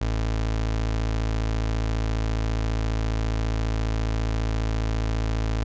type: tone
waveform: 30% pulse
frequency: 54.7 Hz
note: A1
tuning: 9 cents flat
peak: -20 dBFS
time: 0.01-5.64 s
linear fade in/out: 5 ms
effects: resampled to 16000 Hz